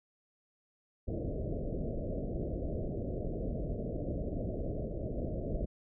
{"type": "low-pass noise", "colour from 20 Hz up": "pink", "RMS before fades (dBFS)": -36, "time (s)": [1.07, 5.66], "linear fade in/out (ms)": 20, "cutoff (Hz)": 660, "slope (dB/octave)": 96, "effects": []}